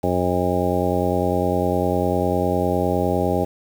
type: harmonic tone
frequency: 89.9 Hz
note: F#2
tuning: 49 cents flat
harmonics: 1 / 2 / 3 / 4 / 5 / 6 / 7 / 9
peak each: -26 / -26 / -26 / -26 / -26 / -26 / -26 / -26 dBFS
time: 0.03-3.45 s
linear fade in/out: 10 ms
effects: 7-bit